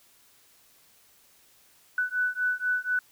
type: beating tone pair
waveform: sine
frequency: 1489 / 1493.1 Hz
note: F#6 / F#6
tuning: +11 / +15 cents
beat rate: 4.1 Hz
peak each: -28 dBFS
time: 1.98-2.99 s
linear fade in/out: 2 ms
effects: white hiss -60 dBFS RMS until 3.11 s